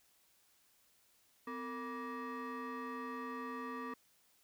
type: tone with frequency modulation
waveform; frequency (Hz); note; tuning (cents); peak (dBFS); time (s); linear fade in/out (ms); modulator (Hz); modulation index
sine; 455.5; A#4; -40; -38; 1.47-3.94; 5; 711; 1.7
effects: tanh soft clip ceiling -39 dBFS + white hiss -71 dBFS RMS until 4.43 s